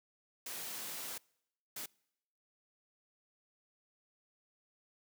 white noise bursts at uneven times, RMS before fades -43 dBFS, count 2, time 0.46-1.18 / 1.76-1.86 s, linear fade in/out 5 ms, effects noise-tail reverb RT60 0.8 s tail -26 dB re dry + high-pass 150 Hz 12 dB/octave

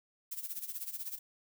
violet noise with tremolo, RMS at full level -38 dBFS, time 0.31-1.19 s, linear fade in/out 10 ms, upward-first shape sine, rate 16 Hz, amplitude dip 80%, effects none

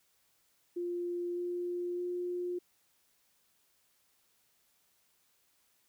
sine tone with pitch steps, 350 / 352.6 / 355.3 Hz, F4 / F4 / F4, +4 / +17 / +30 cents, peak -33 dBFS, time 0.76-2.59 s, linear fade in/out 10 ms, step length 610 ms, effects white hiss -72 dBFS RMS until 5.88 s

